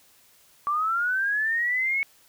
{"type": "linear sweep", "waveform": "sine", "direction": "up", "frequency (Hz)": [1147, 2217], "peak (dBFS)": -22, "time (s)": [0.67, 2.03], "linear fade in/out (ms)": 0, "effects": ["white hiss -58 dBFS RMS until 2.28 s"]}